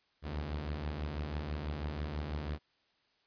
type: beating tone pair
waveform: sawtooth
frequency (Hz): 69.3 / 75.4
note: C#2 / D2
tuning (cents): 0 / +46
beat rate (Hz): 6.1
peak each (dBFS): -38 / -33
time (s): 0.22-2.59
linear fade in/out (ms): 50
effects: white hiss -73 dBFS RMS until 3.26 s + resampled to 11025 Hz